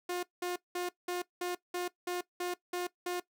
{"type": "tone bursts", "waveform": "sawtooth", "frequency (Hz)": 356.3, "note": "F4", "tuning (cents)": 35, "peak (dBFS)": -29, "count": 10, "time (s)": [0.09, 3.2], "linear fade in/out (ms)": 5, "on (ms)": 140, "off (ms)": 190, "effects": ["noise-tail reverb RT60 0.1 s tail -18 dB re dry"]}